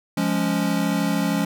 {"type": "chord", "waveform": "square", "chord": "Db major", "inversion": "first", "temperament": "equal", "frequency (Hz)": [174.61, 207.7, 277.2], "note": ["F3", "Ab3", "Db4"], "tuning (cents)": [0, 0, 0], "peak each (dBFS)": -25, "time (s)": [0.17, 1.45], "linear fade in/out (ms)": 5, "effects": []}